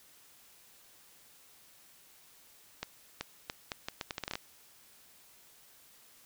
accelerating click train, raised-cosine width 0.2 ms, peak -18 dBFS, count 13, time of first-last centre 2.83-4.355 s, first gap 380 ms, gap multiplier 0.76, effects white hiss -60 dBFS RMS until 6.25 s

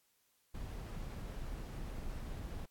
brown noise, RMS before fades -43 dBFS, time 0.54-2.66 s, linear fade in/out 10 ms, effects white hiss -75 dBFS RMS until 2.7 s + AAC 64 kbps

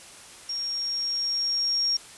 sine tone with level ramp, 5570 Hz, F8, 5 cents flat, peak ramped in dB -28 to -21 dBFS, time 0.49-1.97 s, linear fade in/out 5 ms, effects white hiss -46 dBFS RMS until 2.17 s + resampled to 24000 Hz

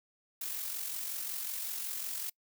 blue noise with amplitude modulation, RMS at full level -36 dBFS, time 0.41-2.3 s, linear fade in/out 5 ms, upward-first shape sine, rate 45.4 Hz, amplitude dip 45%, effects noise-tail reverb RT60 0.1 s tail -26 dB re dry

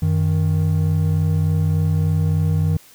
triangle tone pair together, 93 / 156.41 Hz, F#2 / D#3, +9 / +9 cents, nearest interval major sixth, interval 900 cents, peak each -16 / -16 dBFS, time 0.02-2.77 s, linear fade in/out 5 ms, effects white hiss -48 dBFS RMS until 2.94 s

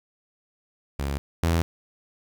sawtooth tone pair in turn, 69.7 / 83.5 Hz, C#2 / E2, +10 / +23 cents, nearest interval minor third, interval 313 cents, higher second, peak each -22 / -16 dBFS, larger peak second, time 0.99-1.18 / 1.43-1.62 s, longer neither, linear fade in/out 0 ms, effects 9-bit

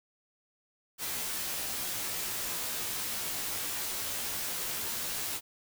white noise with comb filter, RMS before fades -35 dBFS, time 0.98-5.41 s, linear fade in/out 50 ms, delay 15 ms, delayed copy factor -0.8, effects none

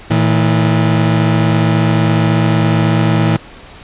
30% pulse tone pair together, 112.7 / 161.79 Hz, A2 / E3, +42 / -32 cents, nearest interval tritone, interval 626 cents, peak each -10 dBFS, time 0.1-3.37 s, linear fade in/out 10 ms, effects pink hiss -36 dBFS RMS until 3.83 s + resampled to 8000 Hz

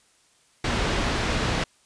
pink low-pass noise, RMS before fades -25 dBFS, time 0.64-1.64 s, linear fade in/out 5 ms, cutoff 4400 Hz, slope 12 dB/octave, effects white hiss -61 dBFS RMS until 1.85 s + resampled to 22050 Hz

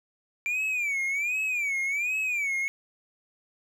triangle tone with vibrato, 2349 Hz, D7, in tune, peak -24 dBFS, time 0.46-2.68 s, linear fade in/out 0 ms, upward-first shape sine, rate 1.3 Hz, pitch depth 160 cents each way, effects none

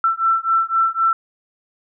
sine beating tone pair, 1337 / 1340.9 Hz, E6 / E6, +24 / +29 cents, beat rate 3.9 Hz, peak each -18 dBFS, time 0.04-1.13 s, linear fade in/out 2 ms, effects none

